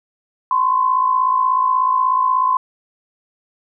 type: tone pair together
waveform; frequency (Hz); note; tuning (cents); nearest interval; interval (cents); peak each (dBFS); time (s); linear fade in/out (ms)
sine; 1021.5 / 1078; C6 / C#6; -42 / -49; minor second; 93; -14 / -20; 0.51-2.57; 2
effects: none